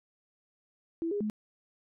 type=tone with pitch steps; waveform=sine; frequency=331.6 / 409.7 / 212.6 Hz; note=E4 / G#4 / G#3; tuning=+10 / -24 / +41 cents; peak=-29 dBFS; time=1.02-1.299 s; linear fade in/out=0 ms; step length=93 ms; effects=none